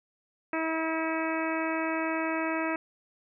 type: harmonic tone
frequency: 322.1 Hz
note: E4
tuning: 40 cents flat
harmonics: 1 / 2 / 3 / 4 / 5 / 6 / 7 / 8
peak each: -31 / -34 / -36 / -37 / -38 / -39 / -39 / -40 dBFS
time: 0.53-2.76 s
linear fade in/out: 2 ms
effects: none